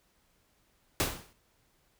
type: noise with exponential decay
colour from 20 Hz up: pink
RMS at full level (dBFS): -25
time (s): 1-1.33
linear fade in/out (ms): 0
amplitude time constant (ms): 70
effects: pink hiss -70 dBFS RMS until 1.99 s

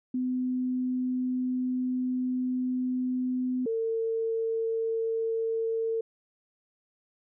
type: tone pair in turn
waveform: sine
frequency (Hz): 253.4 / 451.5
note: B3 / A4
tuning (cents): +45 / +45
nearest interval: minor seventh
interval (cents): 1000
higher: second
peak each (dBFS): -26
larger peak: neither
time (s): 0.14-3.66 / 3.66-6.01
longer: first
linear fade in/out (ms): 5
effects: none

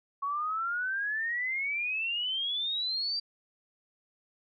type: exponential sweep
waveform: sine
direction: up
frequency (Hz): 1105 to 4728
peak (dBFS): -29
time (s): 0.22-3.2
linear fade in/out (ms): 10
effects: none

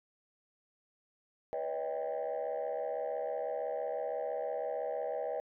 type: tone cluster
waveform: sine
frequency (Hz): 491.3 / 567 / 633 / 793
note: B4 / C#5 / D#5 / G5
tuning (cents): -9 / +39 / +30 / +20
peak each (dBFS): -37 / -38 / -37 / -40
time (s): 1.53-5.4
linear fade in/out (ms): 0
effects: tanh soft clip ceiling -28 dBFS

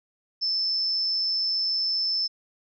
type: tone with amplitude modulation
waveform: sine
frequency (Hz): 5274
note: E8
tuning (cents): 0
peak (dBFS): -21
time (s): 0.41-2.28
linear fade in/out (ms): 20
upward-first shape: sine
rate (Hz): 185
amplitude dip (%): 40
effects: none

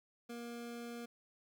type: tone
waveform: 25% pulse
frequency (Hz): 236.5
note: A#3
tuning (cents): +25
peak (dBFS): -40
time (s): 0.29-1.06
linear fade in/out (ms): 10
effects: 13-bit

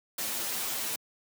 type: noise with comb filter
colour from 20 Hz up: white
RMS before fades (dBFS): -33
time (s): 0.18-0.96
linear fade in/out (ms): 5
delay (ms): 9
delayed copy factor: +0.85
effects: high-pass 150 Hz 12 dB/octave

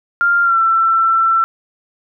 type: tone with pitch glide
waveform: sine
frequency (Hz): 1396 to 1340.7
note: F6 to E6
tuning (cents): -1 to +29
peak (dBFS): -10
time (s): 0.21-1.44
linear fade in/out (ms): 0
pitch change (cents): -70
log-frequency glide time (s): 0.43-0.58
effects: none

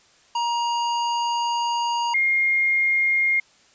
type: tone pair in turn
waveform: square / sine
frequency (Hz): 945 / 2130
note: A#5 / C7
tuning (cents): +23 / +30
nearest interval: octave + major second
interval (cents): 1407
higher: second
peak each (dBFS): -22 / -17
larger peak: second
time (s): 0.35-2.14 / 2.14-3.4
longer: first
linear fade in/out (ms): 5
effects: white hiss -56 dBFS RMS until 3.74 s + resampled to 16000 Hz

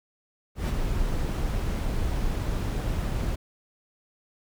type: noise with ADSR envelope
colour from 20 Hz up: brown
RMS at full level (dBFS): -23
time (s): 0.55-3.36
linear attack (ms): 130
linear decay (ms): 29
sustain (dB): -4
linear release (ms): 12
effects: none

